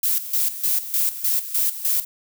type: noise with tremolo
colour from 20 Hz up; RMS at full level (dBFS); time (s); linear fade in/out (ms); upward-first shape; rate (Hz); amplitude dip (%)
violet; -20; 0.03-2.05; 5; square; 3.3; 75
effects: none